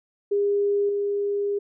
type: tone with level steps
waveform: sine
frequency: 405.4 Hz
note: G#4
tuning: 42 cents flat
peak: -19 / -22 dBFS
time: 0.31-1.59 s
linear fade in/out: 10 ms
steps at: 0.89 s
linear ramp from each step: 2 ms
effects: none